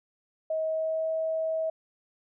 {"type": "tone with pitch glide", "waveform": "sine", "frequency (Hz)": [635, 642], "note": ["D#5", "E5"], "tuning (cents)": [35, -46], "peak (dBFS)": -26, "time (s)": [0.5, 1.7], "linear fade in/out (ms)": 5, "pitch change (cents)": 19, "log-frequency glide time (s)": [0.63, 1.1], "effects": []}